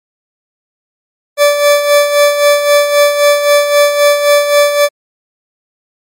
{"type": "tone with tremolo", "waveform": "40% pulse", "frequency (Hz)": 581, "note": "D5", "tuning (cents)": -19, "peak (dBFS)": -3, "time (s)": [1.37, 4.89], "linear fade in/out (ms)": 50, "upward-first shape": "sine", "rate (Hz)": 3.8, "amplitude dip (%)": 60, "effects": ["MP3 64 kbps"]}